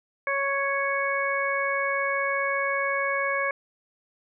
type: harmonic tone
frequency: 554.4 Hz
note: C#5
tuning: in tune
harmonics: 1 / 2 / 3 / 4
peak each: -29 / -29 / -29 / -29 dBFS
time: 0.27-3.51 s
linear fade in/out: 2 ms
effects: none